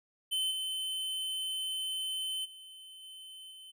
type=tone with level steps; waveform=square; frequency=3062 Hz; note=G7; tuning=41 cents flat; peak=-30 / -34 / -49 / -47 / -49 dBFS; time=0.31-3.72 s; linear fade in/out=20 ms; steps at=0.5 / 2.44 / 3.02 / 3.5 s; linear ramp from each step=20 ms; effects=none